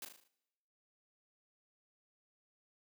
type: noise with echo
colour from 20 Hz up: white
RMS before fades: -45 dBFS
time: 0.02-0.05 s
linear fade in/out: 2 ms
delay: 38 ms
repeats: 6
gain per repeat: -5 dB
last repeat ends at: 0.278 s
effects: noise-tail reverb RT60 1.0 s tail -22 dB re dry + high-pass 200 Hz 12 dB/octave